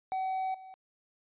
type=tone with level steps; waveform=triangle; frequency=757 Hz; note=F#5; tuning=39 cents sharp; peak=-28 / -44 dBFS; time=0.12-0.74 s; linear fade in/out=0 ms; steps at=0.54 s; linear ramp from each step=5 ms; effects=resampled to 8000 Hz